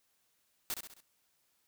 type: noise with echo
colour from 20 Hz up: white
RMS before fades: -36 dBFS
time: 0.7-0.74 s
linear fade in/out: 0 ms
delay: 66 ms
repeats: 4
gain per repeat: -6 dB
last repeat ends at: 1.004 s
effects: white hiss -75 dBFS RMS until 1.67 s